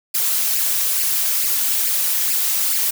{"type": "noise with flanger", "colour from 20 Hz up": "blue", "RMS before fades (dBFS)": -19, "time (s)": [0.14, 2.91], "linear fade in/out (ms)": 10, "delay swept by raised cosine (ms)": [0.4, 5.4], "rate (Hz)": 2.3, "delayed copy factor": 0.7, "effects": []}